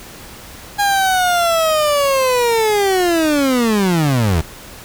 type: linear sweep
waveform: 30% pulse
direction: down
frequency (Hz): 819 to 73.42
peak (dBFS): -10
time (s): 0.78-4.42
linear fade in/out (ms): 20
effects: pink hiss -36 dBFS RMS until 4.84 s